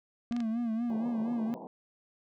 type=tone with vibrato; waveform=triangle; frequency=230 Hz; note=A#3; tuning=23 cents flat; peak=-27 dBFS; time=0.31-1.54 s; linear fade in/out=0 ms; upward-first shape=sine; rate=4.2 Hz; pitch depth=83 cents each way
type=clicks; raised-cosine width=0.2 ms; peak=-26 dBFS; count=3; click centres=0.324 / 0.365 / 0.404 s
type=band-pass noise; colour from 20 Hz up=pink; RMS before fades=-44 dBFS; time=0.9-1.67 s; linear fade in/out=0 ms; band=150 to 1000 Hz; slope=96 dB/octave
effects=none